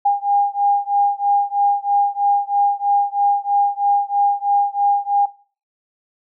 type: beating tone pair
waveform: sine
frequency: 808 / 811.1 Hz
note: G#5 / G#5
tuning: -48 / -41 cents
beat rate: 3.1 Hz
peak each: -17 / -17 dBFS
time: 0.05-5.26 s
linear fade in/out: 10 ms
effects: noise-tail reverb RT60 0.4 s tail -19 dB re dry